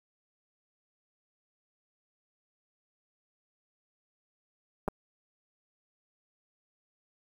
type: clicks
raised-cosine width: 1 ms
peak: -17 dBFS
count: 2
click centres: 4.879 / 4.884 s
effects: 8-bit